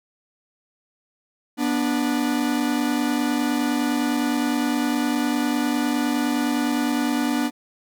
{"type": "tone pair together", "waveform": "45% pulse", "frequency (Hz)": [243.9, 293.7], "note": ["B3", "D4"], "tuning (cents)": [-21, 0], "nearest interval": "minor third", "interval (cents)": 321, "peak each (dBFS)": -23, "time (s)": [1.57, 7.51], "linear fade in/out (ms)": 50, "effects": []}